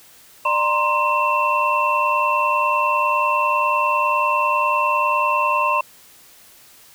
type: tone cluster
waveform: sine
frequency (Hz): 597 / 939 / 1049 / 2691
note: D5 / A#5 / C6 / E7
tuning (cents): +28 / +12 / +4 / +35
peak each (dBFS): -25 / -23 / -18 / -23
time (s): 0.45-5.81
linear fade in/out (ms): 5
effects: white hiss -48 dBFS RMS until 6.94 s